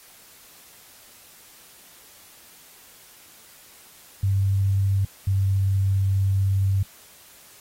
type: tone pair in turn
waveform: sine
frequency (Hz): 97.8 / 97.12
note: G2 / G2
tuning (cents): -4 / -16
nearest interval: unison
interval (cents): 12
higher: first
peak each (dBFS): -18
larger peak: neither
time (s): 4.23-5.05 / 5.27-6.83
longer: second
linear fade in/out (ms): 5
effects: white hiss -50 dBFS RMS until 7.6 s + AAC 48 kbps